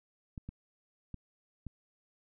clicks, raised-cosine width 5 ms, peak -29 dBFS, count 4, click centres 0.378 / 0.49 / 1.143 / 1.667 s, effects none

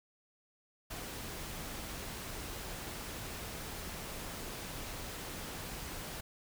pink noise, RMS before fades -43 dBFS, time 0.9-6.21 s, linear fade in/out 10 ms, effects none

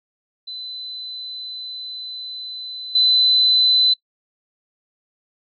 sine tone with level steps, 4021 Hz, B7, 30 cents sharp, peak -29 / -12 dBFS, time 0.47-3.94 s, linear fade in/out 10 ms, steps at 2.95 s, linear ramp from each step 5 ms, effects noise-tail reverb RT60 0.1 s tail -24 dB re dry

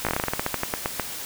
slowing click train, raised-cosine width 0.5 ms, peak -8 dBFS, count 17, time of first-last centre 0.05-0.997 s, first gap 17 ms, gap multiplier 1.15, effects white hiss -34 dBFS RMS until 1.25 s

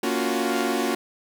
sawtooth chord, Gb major seventh, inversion first, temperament equal with one note detuned, 233.1 / 279.9 / 349.2 / 370 Hz, Bb3 / Db4 / F4 / Gb4, 0 / +17 / 0 / 0 cents, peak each -24 dBFS, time 0.03-0.95 s, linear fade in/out 5 ms, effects 9-bit

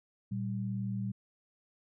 sine tone pair together, 116.54 / 194.98 Hz, A#2 / G3, 0 / -9 cents, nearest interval major sixth, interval 891 cents, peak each -35 / -35 dBFS, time 0.31-1.12 s, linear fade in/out 10 ms, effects none

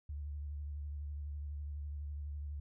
sine tone with vibrato, 73 Hz, D2, 10 cents flat, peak -39 dBFS, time 0.09-2.6 s, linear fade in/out 5 ms, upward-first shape triangle, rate 12 Hz, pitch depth 55 cents each way, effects none

